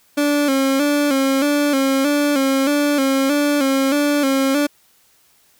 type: tone with vibrato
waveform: 30% pulse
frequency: 280 Hz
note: C#4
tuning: 18 cents sharp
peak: -12 dBFS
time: 0.17-4.67 s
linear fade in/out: 10 ms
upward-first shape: square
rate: 1.6 Hz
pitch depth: 65 cents each way
effects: white hiss -56 dBFS RMS until 5.59 s